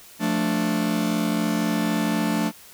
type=chord; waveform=45% pulse; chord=D minor; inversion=first; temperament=just; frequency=176.2 / 220.2 / 293.7 Hz; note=F3 / A3 / D4; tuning=+16 / +2 / 0 cents; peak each=-27 / -24 / -26 dBFS; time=0.19-2.52 s; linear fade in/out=50 ms; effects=white hiss -47 dBFS RMS until 2.73 s